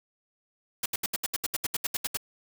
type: noise bursts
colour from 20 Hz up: white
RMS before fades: -29 dBFS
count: 14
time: 0.83-2.172 s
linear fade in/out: 5 ms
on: 29 ms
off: 72 ms
effects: none